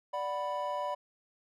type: chord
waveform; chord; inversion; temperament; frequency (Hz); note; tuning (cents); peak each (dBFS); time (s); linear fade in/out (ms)
triangle; B minor; first; equal; 587.3 / 740 / 987.8; D5 / F#5 / B5; 0 / 0 / 0; -34 / -38 / -33; 0.13-0.95; 10
effects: none